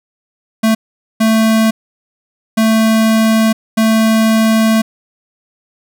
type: tone bursts at uneven times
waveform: square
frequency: 221.7 Hz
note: A3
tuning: 13 cents sharp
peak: -9 dBFS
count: 4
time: 0.63-0.75 / 1.2-1.71 / 2.57-3.53 / 3.77-4.82 s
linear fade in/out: 10 ms
effects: none